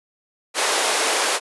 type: high-pass noise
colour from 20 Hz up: pink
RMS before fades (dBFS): -20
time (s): 0.54-1.4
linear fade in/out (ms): 50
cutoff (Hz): 430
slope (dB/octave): 24
effects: resampled to 24000 Hz